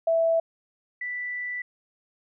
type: tone pair in turn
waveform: sine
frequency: 659 / 1974.8 Hz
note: E5 / B6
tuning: -1 / -1 cents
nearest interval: octave + perfect fifth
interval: 1900 cents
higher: second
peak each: -19 / -29 dBFS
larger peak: first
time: 0.07-0.4 / 1.01-1.62 s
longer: second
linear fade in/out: 5 ms
effects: none